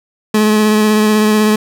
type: tone with vibrato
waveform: 30% pulse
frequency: 213.6 Hz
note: G#3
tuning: 49 cents sharp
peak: -6 dBFS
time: 0.34-1.56 s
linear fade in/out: 5 ms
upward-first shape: sine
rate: 16 Hz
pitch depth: 17 cents each way
effects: none